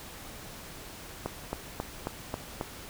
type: click train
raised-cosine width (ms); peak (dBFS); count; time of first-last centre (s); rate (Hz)
1; -17; 6; 1.26-2.611; 3.7
effects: pink hiss -45 dBFS RMS until 2.89 s